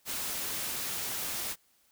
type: noise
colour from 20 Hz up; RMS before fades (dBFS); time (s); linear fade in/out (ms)
white; -35; 0.05-1.56; 50
effects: white hiss -68 dBFS RMS until 1.91 s